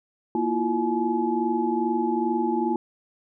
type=tone cluster; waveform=sine; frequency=235.4 / 328.9 / 351.3 / 851 Hz; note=A#3 / E4 / F4 / G#5; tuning=+17 / -4 / +10 / +42 cents; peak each=-27 dBFS; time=0.35-2.76 s; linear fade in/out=2 ms; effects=none